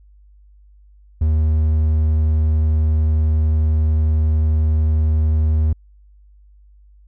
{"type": "tone", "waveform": "triangle", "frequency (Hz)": 77.78, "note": "D#2", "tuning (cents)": 0, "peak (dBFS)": -11, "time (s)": [1.21, 5.73], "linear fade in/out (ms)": 5, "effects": ["added 50 Hz sine -45 dBFS peak until 7.07 s"]}